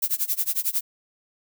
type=noise with tremolo; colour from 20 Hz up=violet; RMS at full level=-22 dBFS; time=0.02-0.81 s; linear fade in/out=5 ms; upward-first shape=sine; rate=11 Hz; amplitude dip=95%; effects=none